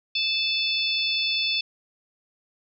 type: harmonic tone with a mistuned harmonic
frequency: 875 Hz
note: A5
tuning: 10 cents flat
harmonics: 3 / 4 / 5 / 6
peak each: -27 / -26 / -29 / -31 dBFS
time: 0.15-1.61 s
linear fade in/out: 5 ms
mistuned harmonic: 5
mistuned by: +16 cents
effects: none